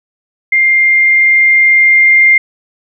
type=tone with level ramp; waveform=sine; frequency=2107 Hz; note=C7; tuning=12 cents sharp; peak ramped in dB=-6 to -3 dBFS; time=0.52-2.38 s; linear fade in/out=5 ms; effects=none